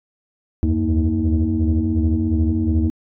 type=tone cluster; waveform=sine; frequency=77.5 / 80.3 / 91.5 / 232.5 / 317.3 Hz; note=D#2 / E2 / F#2 / A#3 / D#4; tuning=-6 / -45 / -19 / -4 / +34 cents; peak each=-21 dBFS; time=0.63-2.9 s; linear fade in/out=0 ms; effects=tanh soft clip ceiling -9 dBFS